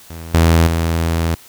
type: tone with level steps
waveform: sawtooth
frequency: 82.7 Hz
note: E2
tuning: 6 cents sharp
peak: -25 / -5 / -11 dBFS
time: 0.1-1.35 s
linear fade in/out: 5 ms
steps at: 0.34 / 0.67 s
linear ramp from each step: 5 ms
effects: white hiss -43 dBFS RMS until 1.48 s